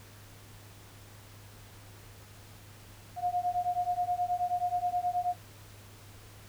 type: beating tone pair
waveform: sine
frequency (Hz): 710 / 719.4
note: F5 / F#5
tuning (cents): +28 / -49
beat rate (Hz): 9.4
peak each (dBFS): -31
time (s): 3.16-5.36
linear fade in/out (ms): 50
effects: added 102 Hz sine -52 dBFS peak until 6.48 s + pink hiss -54 dBFS RMS until 6.48 s